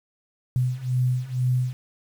sine beating tone pair, 125 / 127.1 Hz, B2 / C3, +21 / -50 cents, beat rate 2.1 Hz, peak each -25 / -23 dBFS, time 0.56-1.73 s, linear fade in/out 0 ms, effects 8-bit

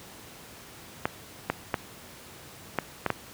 clicks, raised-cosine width 0.5 ms, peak -9 dBFS, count 6, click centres 1.055 / 1.5 / 1.742 / 2.787 / 3.063 / 3.103 s, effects pink hiss -47 dBFS RMS until 3.33 s + high-pass 80 Hz 12 dB/octave

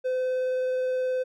triangle tone with vibrato, 511 Hz, C5, 41 cents flat, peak -22 dBFS, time 0.04-1.24 s, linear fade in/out 20 ms, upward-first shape triangle, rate 19 Hz, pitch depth 8 cents each way, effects none

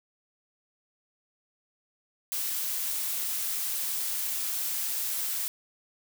blue noise, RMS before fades -31 dBFS, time 2.32-5.48 s, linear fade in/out 0 ms, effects none

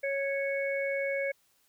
harmonic tone, 553 Hz, C#5, 4 cents flat, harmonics 1 / 3 / 4, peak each -30 / -39 / -34 dBFS, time 0.03-1.32 s, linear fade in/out 10 ms, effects white hiss -69 dBFS RMS until 1.68 s

